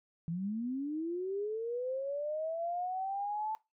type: linear sweep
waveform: sine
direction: up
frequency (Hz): 160.3 to 879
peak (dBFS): -33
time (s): 0.28-3.55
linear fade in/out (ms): 0
effects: noise-tail reverb RT60 0.2 s tail -19 dB re dry